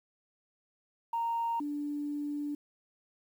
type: tone pair in turn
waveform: sine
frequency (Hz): 927 / 292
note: A#5 / D4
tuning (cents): -10 / -10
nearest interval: octave + minor sixth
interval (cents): 2000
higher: first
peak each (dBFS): -28 / -32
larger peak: first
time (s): 1.13-1.6 / 1.6-2.55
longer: second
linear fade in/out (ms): 5
effects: tanh soft clip ceiling -25 dBFS + 10-bit